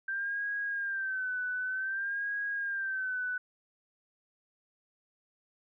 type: tone with vibrato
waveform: sine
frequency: 1568 Hz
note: G6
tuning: in tune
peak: -31 dBFS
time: 0.08-3.38 s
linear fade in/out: 5 ms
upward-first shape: sine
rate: 0.54 Hz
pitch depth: 84 cents each way
effects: none